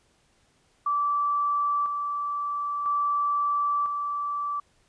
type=tone with tremolo; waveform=sine; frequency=1161 Hz; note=D6; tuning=20 cents flat; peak=-22 dBFS; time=0.86-4.6 s; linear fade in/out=5 ms; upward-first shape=square; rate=0.5 Hz; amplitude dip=40%; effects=pink hiss -65 dBFS RMS until 4.88 s + resampled to 22050 Hz